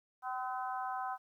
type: harmonic tone with a mistuned harmonic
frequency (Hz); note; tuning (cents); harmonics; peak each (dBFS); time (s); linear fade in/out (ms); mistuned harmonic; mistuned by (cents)
255.3; C4; -42; 3 / 4 / 5 / 6; -38 / -41 / -43 / -47; 0.22-1.18; 50; 6; -20
effects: 12-bit